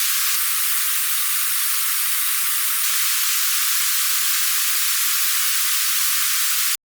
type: high-pass noise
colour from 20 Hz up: white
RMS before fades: -19 dBFS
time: 0-6.75 s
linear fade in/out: 0 ms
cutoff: 1100 Hz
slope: 96 dB/octave
effects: Opus 32 kbps

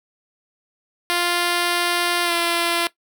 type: tone with pitch glide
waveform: 5% pulse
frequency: 349.2 to 341.6 Hz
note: F4 to F4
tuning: 0 to -38 cents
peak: -7 dBFS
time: 1.1-2.87 s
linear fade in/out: 0 ms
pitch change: -38 cents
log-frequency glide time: 2.24-2.32 s
effects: noise-tail reverb RT60 0.1 s tail -18 dB re dry

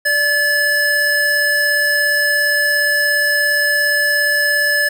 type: tone pair together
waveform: square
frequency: 587.3 / 1724.7 Hz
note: D5 / A6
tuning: 0 / -35 cents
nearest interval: octave + perfect fifth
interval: 1865 cents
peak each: -24 / -14 dBFS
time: 0.05-4.89 s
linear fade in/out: 10 ms
effects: 7-bit

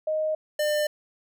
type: tone pair in turn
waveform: sine / square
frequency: 622.3 / 599.7 Hz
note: D#5 / D5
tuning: 0 / +36 cents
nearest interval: minor second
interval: 64 cents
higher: first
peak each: -23 dBFS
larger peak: neither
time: 0.07-0.35 / 0.59-0.87 s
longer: neither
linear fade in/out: 5 ms
effects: none

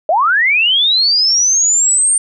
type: linear sweep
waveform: sine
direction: up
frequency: 586 to 8870 Hz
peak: -9 dBFS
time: 0.09-2.18 s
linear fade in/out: 2 ms
effects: none

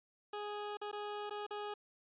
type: tone with dropouts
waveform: 20% pulse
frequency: 415.3 Hz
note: G#4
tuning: in tune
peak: -35 dBFS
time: 0.33-1.74 s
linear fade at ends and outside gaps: 5 ms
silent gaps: 0.771-0.814 / 0.915-0.928 / 1.297-1.307 / 1.466-1.507 s
effects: resampled to 8000 Hz

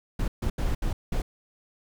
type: noise bursts at uneven times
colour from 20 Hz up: brown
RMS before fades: -26 dBFS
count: 5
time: 0.19-0.28 / 0.42-0.5 / 0.58-0.75 / 0.82-0.93 / 1.12-1.22 s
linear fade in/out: 5 ms
effects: none

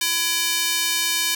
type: tone with high-pass filter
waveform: square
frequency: 335.6 Hz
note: E4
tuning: 31 cents sharp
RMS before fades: -22 dBFS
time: 0.01-1.35 s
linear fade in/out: 5 ms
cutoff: 2900 Hz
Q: 0.78
effects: none

